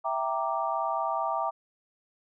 sine chord, E half-diminished seventh, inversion none, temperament equal, 659.3 / 784 / 932.3 / 1174.7 Hz, E5 / G5 / Bb5 / D6, 0 / 0 / 0 / 0 cents, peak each -32 dBFS, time 0.04-1.51 s, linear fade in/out 20 ms, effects none

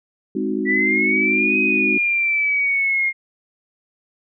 sine chord, Ab dominant seventh, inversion none, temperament equal, 207.7 / 261.6 / 311.1 / 370 Hz, Ab3 / C4 / Eb4 / Gb4, 0 / 0 / 0 / 0 cents, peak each -25 dBFS, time 0.35-1.98 s, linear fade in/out 5 ms
sine linear two-way sweep, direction up then down, 1948 to 2520 to 2125 Hz, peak -16 dBFS, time 0.65-3.13 s, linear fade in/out 50 ms, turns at 1.59 s
effects none

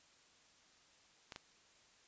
clicks, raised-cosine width 0.2 ms, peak -29 / -29 dBFS, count 2, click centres 1.322 / 1.361 s, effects white hiss -67 dBFS RMS until 2.07 s + resampled to 16000 Hz

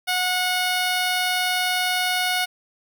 10% pulse tone, 730 Hz, F#5, 24 cents flat, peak -12 dBFS, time 0.07-2.46 s, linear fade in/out 20 ms, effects none

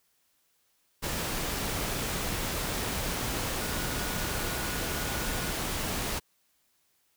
sine tone in noise, 1456 Hz, F#6, 28 cents flat, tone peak -42 dBFS, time 3.59-5.52 s, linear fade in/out 20 ms, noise pink, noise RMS -32 dBFS, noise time 1.02-6.2 s, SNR -13 dB, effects white hiss -71 dBFS RMS until 7.16 s

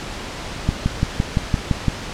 click train, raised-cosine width 5 ms, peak -4 dBFS, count 8, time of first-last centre 0.69-1.883 s, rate 5.87 Hz, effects pink hiss -30 dBFS RMS until 2.13 s + low-pass 6000 Hz 12 dB/octave

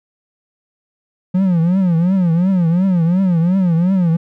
triangle tone with vibrato, 177.8 Hz, F3, 31 cents sharp, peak -9 dBFS, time 1.34-4.17 s, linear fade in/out 10 ms, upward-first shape triangle, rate 2.8 Hz, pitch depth 180 cents each way, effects none

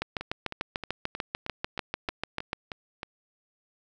two click trains, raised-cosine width 0.3 ms, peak -19 / -13 dBFS, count 10 / 18, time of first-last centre 0.21-3.031 / 0.02-2.531 s, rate 3.19 / 6.77 Hz, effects none

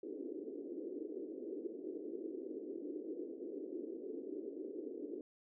pink band-pass noise, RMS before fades -45 dBFS, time 0.03-5.21 s, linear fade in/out 2 ms, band 290 to 440 Hz, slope 48 dB/octave, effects none

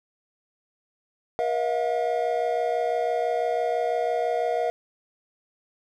triangle tone cluster, 478.2 / 648 / 714 Hz, A#4 / E5 / F5, +44 / -30 / +38 cents, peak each -25 dBFS, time 1.39-4.7 s, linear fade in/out 0 ms, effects none

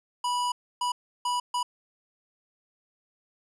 square tone bursts at uneven times, 980 Hz, B5, 14 cents flat, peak -26 dBFS, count 4, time 0.24-0.52 / 0.81-0.92 / 1.25-1.4 / 1.54-1.63 s, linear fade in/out 5 ms, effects resampled to 24000 Hz

